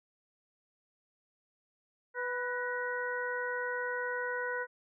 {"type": "harmonic tone with a mistuned harmonic", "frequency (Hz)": 493.9, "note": "B4", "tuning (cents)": 0, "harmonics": [1, 2, 3, 4], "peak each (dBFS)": [-37, -40, -36, -41], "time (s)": [2.14, 4.67], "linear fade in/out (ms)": 50, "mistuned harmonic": 4, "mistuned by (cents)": -64, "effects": []}